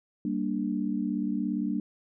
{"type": "chord", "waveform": "sine", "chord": "G minor", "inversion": "none", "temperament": "equal", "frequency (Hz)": [196, 233.1, 293.7], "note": ["G3", "Bb3", "D4"], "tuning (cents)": [0, 0, 0], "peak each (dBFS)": [-31, -31, -31], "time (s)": [0.25, 1.8], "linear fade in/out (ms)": 2, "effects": []}